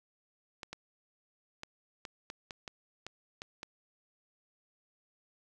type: clicks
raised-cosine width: 0.2 ms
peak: -24 dBFS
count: 10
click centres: 0.632 / 0.73 / 1.634 / 2.052 / 2.301 / 2.508 / 2.678 / 3.066 / 3.419 / 3.631 s
effects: none